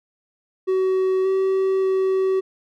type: tone with pitch steps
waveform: triangle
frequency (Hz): 376.6 / 382.5 / 380.3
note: F#4 / G4 / F#4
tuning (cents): +31 / -42 / +48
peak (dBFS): -15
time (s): 0.67-2.41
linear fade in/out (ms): 20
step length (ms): 580
effects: none